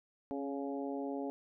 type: harmonic tone with a mistuned harmonic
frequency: 140 Hz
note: C#3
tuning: 18 cents sharp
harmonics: 2 / 3 / 4 / 5 / 6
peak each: -38 / -42 / -44 / -46 / -48 dBFS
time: 0.31-1.3 s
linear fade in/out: 0 ms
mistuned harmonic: 2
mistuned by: -22 cents
effects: none